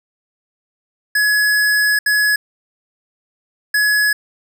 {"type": "tone bursts at uneven times", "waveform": "square", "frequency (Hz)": 1690, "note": "G#6", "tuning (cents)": 30, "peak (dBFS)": -13, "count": 3, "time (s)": [[1.15, 1.99], [2.06, 2.36], [3.74, 4.13]], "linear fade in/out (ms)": 5, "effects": []}